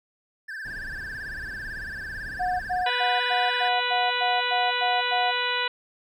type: tone with vibrato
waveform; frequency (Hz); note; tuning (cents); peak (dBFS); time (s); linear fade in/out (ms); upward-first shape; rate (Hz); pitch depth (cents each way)
triangle; 1659; G#6; -2; -31; 0.48-3.69; 10; sine; 18; 130
type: noise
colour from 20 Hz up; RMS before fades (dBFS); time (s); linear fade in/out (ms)
brown; -42; 0.65-2.84; 5
type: tone bursts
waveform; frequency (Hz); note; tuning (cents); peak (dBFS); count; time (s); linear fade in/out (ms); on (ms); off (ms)
sine; 729; F#5; -26; -23; 10; 2.39-5.318; 20; 210; 92
type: harmonic tone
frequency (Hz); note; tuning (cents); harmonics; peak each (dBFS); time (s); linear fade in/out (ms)
492.2; B4; -6; 1 / 2 / 3 / 4 / 5 / 6 / 7 / 8; -34 / -30 / -30 / -32 / -32 / -31 / -36 / -33; 2.86-5.68; 5
effects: none